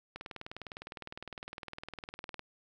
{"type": "click train", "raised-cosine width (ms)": 0.3, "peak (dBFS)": -26, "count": 45, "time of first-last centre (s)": [0.16, 2.394], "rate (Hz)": 19.7, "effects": []}